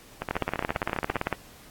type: two click trains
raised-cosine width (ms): 0.5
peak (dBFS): -10 / -14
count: 19 / 15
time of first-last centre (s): 0.31-1.327 / 0.22-1.166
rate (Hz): 17.7 / 14.8
effects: pink hiss -51 dBFS RMS until 1.7 s + AAC 64 kbps